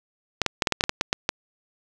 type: clicks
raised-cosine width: 0.2 ms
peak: -3 dBFS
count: 11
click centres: 0.417 / 0.463 / 0.622 / 0.672 / 0.723 / 0.809 / 0.839 / 0.894 / 1.011 / 1.129 / 1.291 s
effects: none